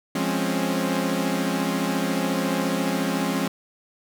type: chord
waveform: sawtooth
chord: Db major seventh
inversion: first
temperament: equal with one note detuned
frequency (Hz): 174.61 / 207.7 / 261.6 / 275.9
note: F3 / Ab3 / C4 / Db4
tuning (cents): 0 / 0 / 0 / -8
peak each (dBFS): -24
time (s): 0.15-3.48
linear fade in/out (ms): 5
effects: none